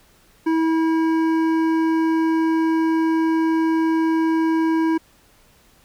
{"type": "tone with hard clipping", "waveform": "sine", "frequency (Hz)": 323.7, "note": "E4", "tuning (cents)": -31, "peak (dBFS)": -18, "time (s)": [0.46, 4.98], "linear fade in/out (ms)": 10, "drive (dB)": 11, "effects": ["pink hiss -55 dBFS RMS until 5.84 s"]}